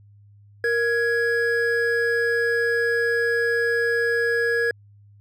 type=tone pair together; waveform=triangle; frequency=467.8 / 1670 Hz; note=A#4 / G#6; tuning=+6 / +9 cents; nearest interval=octave + minor seventh; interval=2203 cents; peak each=-20 dBFS; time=0.64-4.71 s; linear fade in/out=2 ms; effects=added 102 Hz sine -48 dBFS peak until 5.2 s